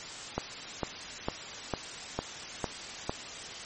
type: click train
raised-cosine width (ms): 1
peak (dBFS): -15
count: 7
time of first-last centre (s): 0.38-3.095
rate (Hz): 2.21
effects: white hiss -41 dBFS RMS until 3.65 s + MP3 32 kbps